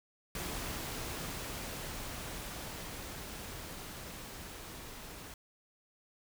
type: noise with level ramp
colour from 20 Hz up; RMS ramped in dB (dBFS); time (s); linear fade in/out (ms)
pink; -39 to -48; 0.35-5.34; 2
effects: none